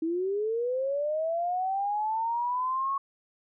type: linear sweep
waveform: sine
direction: up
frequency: 316.5 to 1108.7 Hz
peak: -26 dBFS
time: 0.02-2.98 s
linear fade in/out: 5 ms
effects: none